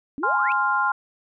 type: exponential sweep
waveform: sine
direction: up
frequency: 257.5 to 2729 Hz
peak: -28 dBFS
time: 0.18-0.52 s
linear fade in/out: 0 ms
type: chord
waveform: sine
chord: F minor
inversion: first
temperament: equal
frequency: 830.6 / 1046.5 / 1396.9 Hz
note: Ab5 / C6 / F6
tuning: 0 / 0 / 0 cents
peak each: -25 / -23 / -22 dBFS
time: 0.23-0.92 s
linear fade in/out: 5 ms
effects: none